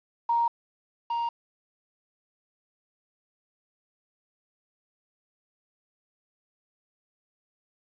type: tone pair in turn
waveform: sine / triangle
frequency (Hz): 936 / 936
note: A#5 / A#5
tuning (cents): +7 / +7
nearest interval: unison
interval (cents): 0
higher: neither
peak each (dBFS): -21 / -24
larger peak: first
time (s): 0.29-0.48 / 1.1-1.29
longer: neither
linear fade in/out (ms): 5
effects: resampled to 11025 Hz + 9-bit